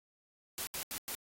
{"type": "noise bursts at uneven times", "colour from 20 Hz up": "white", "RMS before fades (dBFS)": -39, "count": 4, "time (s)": [[0.58, 0.67], [0.74, 0.83], [0.91, 0.98], [1.08, 1.15]], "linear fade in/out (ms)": 0, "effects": ["AAC 48 kbps"]}